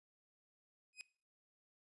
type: tone with exponential growth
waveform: sawtooth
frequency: 2512 Hz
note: D#7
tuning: 16 cents sharp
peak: -39 dBFS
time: 0.93-1.01 s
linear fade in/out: 0 ms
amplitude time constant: 17 ms
effects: noise-tail reverb RT60 0.4 s tail -20 dB re dry + resampled to 24000 Hz